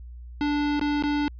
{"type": "tone with dropouts", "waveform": "square", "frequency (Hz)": 292.6, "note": "D4", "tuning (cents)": -6, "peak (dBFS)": -23, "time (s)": [0.41, 1.28], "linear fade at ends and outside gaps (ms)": 0, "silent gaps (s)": [[0.795, 0.813], [1.024, 1.037]], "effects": ["added 60 Hz sine -38 dBFS peak until 1.39 s", "resampled to 11025 Hz"]}